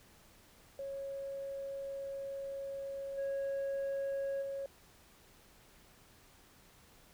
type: tone with level steps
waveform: sine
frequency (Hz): 550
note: C#5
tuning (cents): -14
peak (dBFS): -38 / -31 / -36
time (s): 0.79-4.66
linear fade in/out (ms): 2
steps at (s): 3.17 / 4.41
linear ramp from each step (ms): 20
effects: tanh soft clip ceiling -33 dBFS + pink hiss -62 dBFS RMS until 7.13 s